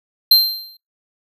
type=tone with exponential decay; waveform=square; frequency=4148 Hz; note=C8; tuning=16 cents flat; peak=-5 dBFS; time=0.31-0.77 s; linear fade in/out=5 ms; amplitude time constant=100 ms; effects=noise-tail reverb RT60 0.2 s tail -26 dB re dry